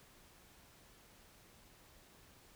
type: silence
effects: pink hiss -63 dBFS RMS until 2.55 s